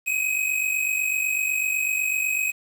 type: tone pair together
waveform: square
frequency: 2493 / 2541 Hz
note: D#7 / D#7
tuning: +3 / +36 cents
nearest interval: unison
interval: 33 cents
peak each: -28 / -24 dBFS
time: 0.06-2.52 s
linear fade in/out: 20 ms
effects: 8-bit